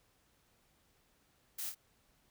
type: noise with echo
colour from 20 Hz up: blue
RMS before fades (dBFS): -41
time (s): 1.58-1.7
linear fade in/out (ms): 10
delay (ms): 25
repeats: 2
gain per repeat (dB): -5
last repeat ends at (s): 1.75
effects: pink hiss -72 dBFS RMS until 2.3 s